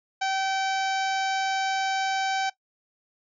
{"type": "harmonic tone", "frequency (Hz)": 771, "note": "G5", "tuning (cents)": -29, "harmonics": [1, 2, 3, 4, 5, 6, 7, 8, 9], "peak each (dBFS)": [-25, -31, -35, -37, -39, -41, -42, -43, -44], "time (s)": [0.21, 2.5], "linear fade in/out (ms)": 10, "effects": ["noise-tail reverb RT60 0.1 s tail -18 dB re dry"]}